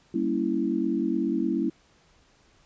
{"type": "chord", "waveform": "sine", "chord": "G diminished seventh", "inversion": "none", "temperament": "equal with one note detuned", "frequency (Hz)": [196, 233.1, 279.8, 329.6], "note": ["G3", "Bb3", "Db4", "Fb4"], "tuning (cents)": [0, 0, 16, 0], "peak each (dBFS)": [-31, -29, -29, -27], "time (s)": [0.14, 1.7], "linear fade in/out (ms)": 5, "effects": ["pink hiss -61 dBFS RMS until 2.65 s", "resampled to 16000 Hz"]}